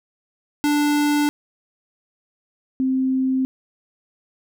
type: tone pair in turn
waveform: square / sine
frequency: 293.7 / 261.7 Hz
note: D4 / C4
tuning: 0 / 0 cents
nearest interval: major second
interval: 200 cents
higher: first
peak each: -17 dBFS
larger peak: neither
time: 0.64-1.29 / 2.8-3.45 s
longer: neither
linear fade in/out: 0 ms
effects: none